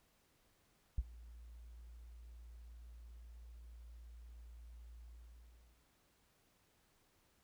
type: tone with ADSR envelope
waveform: sine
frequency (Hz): 58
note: A#1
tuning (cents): -8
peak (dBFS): -29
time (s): 0.98-5.87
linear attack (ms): 4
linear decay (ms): 36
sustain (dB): -23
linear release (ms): 820
effects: pink hiss -74 dBFS RMS until 7.43 s